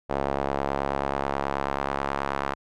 sawtooth tone with band-pass filter sweep, 69.3 Hz, C#2, in tune, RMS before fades -28 dBFS, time 0.09-2.55 s, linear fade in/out 20 ms, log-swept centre 680 to 1100 Hz, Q 1.4, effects none

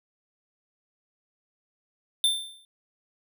square tone with exponential decay, 3566 Hz, A7, 22 cents sharp, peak -18 dBFS, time 2.24-2.65 s, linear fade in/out 1 ms, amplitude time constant 89 ms, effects none

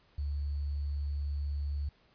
sine tone with sample-and-hold, 71.9 Hz, D2, 36 cents flat, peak -31 dBFS, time 0.18-1.89 s, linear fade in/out 5 ms, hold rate 4410 Hz, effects pink hiss -66 dBFS RMS until 2.14 s + resampled to 11025 Hz

